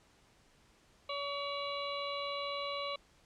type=harmonic tone; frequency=567 Hz; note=C#5; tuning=39 cents sharp; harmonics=1 / 2 / 4 / 5 / 6 / 7; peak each=-40 / -40 / -45 / -46 / -50 / -44 dBFS; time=1.09-2.96 s; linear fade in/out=5 ms; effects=pink hiss -66 dBFS RMS until 3.25 s + low-pass 8000 Hz 12 dB/octave